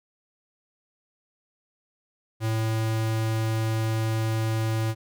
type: tone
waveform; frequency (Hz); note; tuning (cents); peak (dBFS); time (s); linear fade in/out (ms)
square; 111.2; A2; +19; -24; 2.4-4.95; 50
effects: none